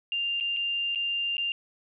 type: tone with dropouts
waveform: sine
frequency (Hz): 2794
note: F7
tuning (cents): 0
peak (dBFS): -26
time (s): 0.12-1.52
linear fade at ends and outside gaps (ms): 1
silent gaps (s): 0.401-0.408 / 0.565-0.569 / 0.949-0.957 / 1.369-1.38
effects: none